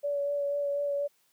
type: tone with vibrato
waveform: sine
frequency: 571 Hz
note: D5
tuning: 49 cents flat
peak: -27 dBFS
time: 0.03-1.08 s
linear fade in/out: 20 ms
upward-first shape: sine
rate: 4.1 Hz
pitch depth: 16 cents each way
effects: white hiss -69 dBFS RMS until 1.32 s + high-pass 150 Hz 12 dB/octave